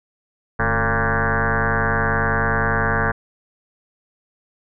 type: tone with frequency modulation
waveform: sine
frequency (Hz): 808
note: G#5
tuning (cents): -48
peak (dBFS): -16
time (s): 0.59-3.12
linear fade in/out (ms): 10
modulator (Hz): 119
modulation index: 7.8
effects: none